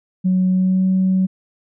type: tone with pitch glide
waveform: sine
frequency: 185 to 187.8 Hz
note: F#3 to F#3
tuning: 0 to +26 cents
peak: -12 dBFS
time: 0.24-1.27 s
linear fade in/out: 20 ms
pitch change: +26 cents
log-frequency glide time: 0.5-0.86 s
effects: tanh soft clip ceiling -9 dBFS